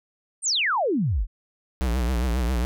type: exponential sweep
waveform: sine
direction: down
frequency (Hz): 9310 to 35.64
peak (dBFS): -20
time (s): 0.42-1.27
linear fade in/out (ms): 50
type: tone with vibrato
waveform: square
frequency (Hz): 61.2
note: B1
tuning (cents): -15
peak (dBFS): -22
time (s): 1.81-2.65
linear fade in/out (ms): 0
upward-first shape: triangle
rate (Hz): 7.4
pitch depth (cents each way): 160
effects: none